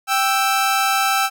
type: tone pair together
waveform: sawtooth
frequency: 783 / 1318.5 Hz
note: G5 / E6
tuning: -2 / 0 cents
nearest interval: major sixth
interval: 902 cents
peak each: -15 dBFS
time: 0.07-1.3 s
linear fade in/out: 50 ms
effects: none